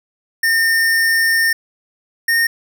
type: tone pair in turn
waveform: square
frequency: 1817 / 1839.2 Hz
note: A#6 / A#6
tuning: -45 / -24 cents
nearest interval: unison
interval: 21 cents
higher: second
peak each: -13 dBFS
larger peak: neither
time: 0.43-1.53 / 2.28-2.47 s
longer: first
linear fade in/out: 5 ms
effects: none